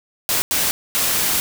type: noise bursts at uneven times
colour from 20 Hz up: white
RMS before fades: -19 dBFS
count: 3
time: 0.29-0.42 / 0.51-0.71 / 0.95-1.4 s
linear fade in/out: 0 ms
effects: none